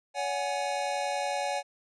square chord, C# suspended fourth, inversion none, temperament equal with one note detuned, 567.7 / 740 / 830.6 Hz, C#5 / F#5 / G#5, +41 / 0 / 0 cents, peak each -34 dBFS, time 0.14-1.63 s, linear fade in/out 50 ms, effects resampled to 22050 Hz

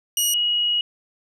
15% pulse / sine tone pair in turn, 2900 / 2900 Hz, F#7 / F#7, -35 / -35 cents, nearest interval unison, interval 0 cents, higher neither, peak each -11 / -18 dBFS, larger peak first, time 0.17-0.34 / 0.34-0.81 s, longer second, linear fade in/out 2 ms, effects none

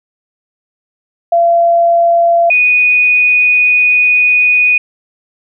sine tone pair in turn, 682 / 2477 Hz, F5 / D#7, -41 / -8 cents, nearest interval octave + minor seventh, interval 2233 cents, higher second, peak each -6 dBFS, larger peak neither, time 1.32-2.5 / 2.5-4.78 s, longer second, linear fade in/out 5 ms, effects none

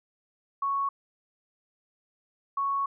sine tone pair in turn, 1108.7 / 1108.7 Hz, C#6 / C#6, 0 / 0 cents, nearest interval unison, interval 0 cents, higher neither, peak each -25 dBFS, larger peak neither, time 0.62-0.89 / 2.57-2.86 s, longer second, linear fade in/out 5 ms, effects none

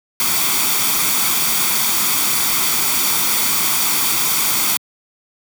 white noise with comb filter, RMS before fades -17 dBFS, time 0.2-4.77 s, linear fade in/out 0 ms, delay 0.87 ms, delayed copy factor +0.55, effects high-pass 150 Hz 12 dB/octave

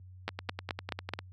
two click trains, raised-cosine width 0.3 ms, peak -16 / -20 dBFS, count 5 / 10, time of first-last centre 0.28-1.137 / 0.29-1.19 s, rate 4.67 / 10 Hz, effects added 92 Hz sine -46 dBFS peak until 1.32 s + high-pass 80 Hz 12 dB/octave

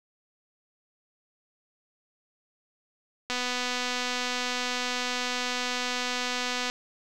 click train, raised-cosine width 0.2 ms, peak -13 dBFS, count 844, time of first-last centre 3.3-6.699 s, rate 248 Hz, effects none

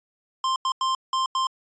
square tone bursts at uneven times, 1050 Hz, C6, 6 cents sharp, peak -22 dBFS, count 5, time 0.44-0.56 / 0.65-0.72 / 0.81-0.95 / 1.13-1.26 / 1.35-1.47 s, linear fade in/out 2 ms, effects resampled to 16000 Hz

